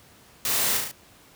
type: noise with echo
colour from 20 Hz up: white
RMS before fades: -26 dBFS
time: 0.45-0.77 s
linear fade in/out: 2 ms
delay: 36 ms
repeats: 4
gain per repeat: -3 dB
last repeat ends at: 0.914 s
effects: pink hiss -53 dBFS RMS until 1.35 s + high-pass 60 Hz 12 dB/octave